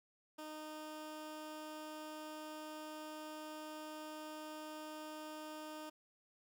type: tone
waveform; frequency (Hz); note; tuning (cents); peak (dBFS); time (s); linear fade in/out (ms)
15% pulse; 308; D#4; -17; -40; 0.38-5.9; 10
effects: none